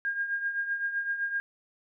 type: tone with tremolo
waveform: sine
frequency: 1617 Hz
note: G#6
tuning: 47 cents flat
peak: -25 dBFS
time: 0.05-1.4 s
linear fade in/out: 0 ms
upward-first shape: triangle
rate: 7.8 Hz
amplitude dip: 70%
effects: none